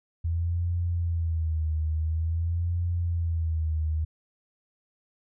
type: tone with vibrato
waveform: sine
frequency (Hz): 82.41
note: E2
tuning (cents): 0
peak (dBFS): -24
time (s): 0.24-4.05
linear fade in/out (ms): 10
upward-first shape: sine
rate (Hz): 0.48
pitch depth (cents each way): 91
effects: none